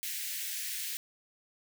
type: high-pass noise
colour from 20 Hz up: white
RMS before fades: -37 dBFS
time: 0.03-0.97 s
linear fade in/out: 0 ms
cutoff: 1700 Hz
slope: 48 dB/octave
effects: none